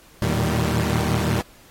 sawtooth tone cluster, 80.7 / 113.1 / 118.5 / 155.3 / 194.6 Hz, E2 / A2 / A#2 / D#3 / G3, -36 / +48 / +29 / -3 / -12 cents, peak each -22 dBFS, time 0.22-1.41 s, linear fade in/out 0 ms, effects pink hiss -51 dBFS RMS until 1.7 s + AAC 48 kbps

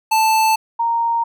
square / sine tone pair in turn, 880 / 928.7 Hz, A5 / A#5, 0 / -7 cents, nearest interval minor second, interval 93 cents, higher second, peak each -13 / -15 dBFS, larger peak first, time 0.11-0.56 / 0.79-1.24 s, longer neither, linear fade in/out 10 ms, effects none

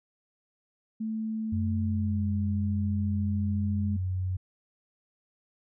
sine tone with pitch glide, 220 to 206.5 Hz, A3 to G#3, 0 to -10 cents, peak -29 dBFS, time 1-3.97 s, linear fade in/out 10 ms, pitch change -110 cents, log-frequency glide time 1.78-2.29 s
sine tone, 92.5 Hz, F#2, in tune, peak -27 dBFS, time 1.52-4.37 s, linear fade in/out 10 ms
effects none

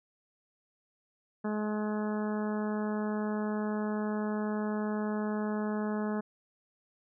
harmonic tone, 211.9 Hz, G#3, 35 cents sharp, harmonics 1 / 2 / 3 / 4 / 5 / 6 / 7 / 8, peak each -31 / -37 / -41 / -43 / -45 / -47 / -48 / -49 dBFS, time 1.44-6.21 s, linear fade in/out 10 ms, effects none

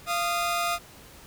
sawtooth tone pair together, 691 / 1234 Hz, F5 / D#6, -19 / -15 cents, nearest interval minor seventh, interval 1004 cents, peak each -24 dBFS, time 0.06-0.79 s, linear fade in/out 50 ms, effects pink hiss -49 dBFS RMS until 1.26 s

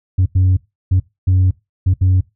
sine tone bursts at uneven times, 92.8 Hz, F#2, 6 cents sharp, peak -7 dBFS, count 6, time 0.18-0.26 / 0.35-0.57 / 0.91-1 / 1.27-1.51 / 1.86-1.94 / 2.01-2.21 s, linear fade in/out 10 ms, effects noise-tail reverb RT60 0.2 s tail -20 dB re dry + tanh soft clip ceiling -8 dBFS

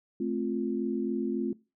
sine chord, F major, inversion first, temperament just, 218.3 / 261.9 / 349.2 Hz, A3 / C4 / F4, -13 / +2 / 0 cents, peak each -32 dBFS, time 0.2-1.53 s, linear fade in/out 5 ms, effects noise-tail reverb RT60 0.3 s tail -22 dB re dry

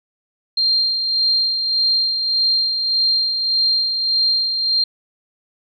sine tone with tremolo, 4186 Hz, C8, in tune, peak -13 dBFS, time 0.57-4.84 s, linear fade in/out 5 ms, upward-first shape sine, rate 1.7 Hz, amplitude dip 45%, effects none

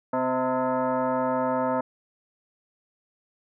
sine tone with frequency modulation, 130.81 Hz, C3, in tune, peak -22 dBFS, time 0.13-1.81 s, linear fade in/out 5 ms, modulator 387 Hz, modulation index 2.6, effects none

